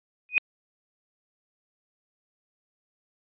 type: tone with exponential growth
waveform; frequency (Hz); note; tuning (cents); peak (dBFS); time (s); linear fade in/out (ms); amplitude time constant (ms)
sine; 2489; D#7; 0; -13; 0.29-0.38; 0; 18
effects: resampled to 8000 Hz